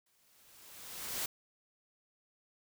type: noise with exponential growth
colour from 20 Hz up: white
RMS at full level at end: -35 dBFS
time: 0.06-1.26 s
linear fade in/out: 5 ms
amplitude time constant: 260 ms
effects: none